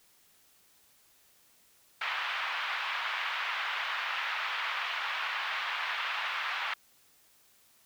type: band-pass noise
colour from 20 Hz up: pink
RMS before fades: -34 dBFS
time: 2.01-6.74 s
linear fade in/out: 5 ms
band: 1000 to 3200 Hz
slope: 24 dB/octave
effects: white hiss -64 dBFS RMS until 7.85 s